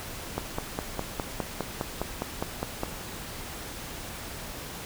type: click train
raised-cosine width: 1 ms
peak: -14 dBFS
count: 13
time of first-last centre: 0.38-2.834 s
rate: 4.89 Hz
effects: pink hiss -39 dBFS RMS until 4.85 s